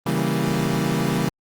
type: chord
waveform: 30% pulse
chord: C# diminished seventh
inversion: none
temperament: equal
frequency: 138.59 / 164.81 / 196 / 233.1 Hz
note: C#3 / E3 / G3 / Bb3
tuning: 0 / 0 / 0 / 0 cents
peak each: -23 / -22 / -23 / -24 dBFS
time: 0.06-1.29 s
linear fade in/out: 5 ms
effects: Opus 24 kbps